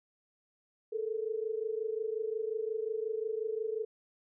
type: tone pair together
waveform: sine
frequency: 432 / 457.6 Hz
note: A4 / A#4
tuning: -32 / -32 cents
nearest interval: minor second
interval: 100 cents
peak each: -34 / -36 dBFS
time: 0.92-3.85 s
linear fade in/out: 10 ms
effects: none